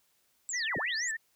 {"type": "linear two-way sweep", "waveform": "sine", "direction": "down then up", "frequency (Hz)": [7902, 83.2, 7902], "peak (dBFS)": -33, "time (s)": [0.49, 1.11], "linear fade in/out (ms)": 0, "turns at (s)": 0.77}
{"type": "tone with vibrato", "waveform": "sine", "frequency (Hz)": 1864.7, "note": "A#6", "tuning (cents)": 0, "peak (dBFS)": -32, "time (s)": [0.53, 1.17], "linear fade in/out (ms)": 10, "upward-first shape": "sine", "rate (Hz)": 6.3, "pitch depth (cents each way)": 110}
{"effects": ["white hiss -71 dBFS RMS until 1.35 s"]}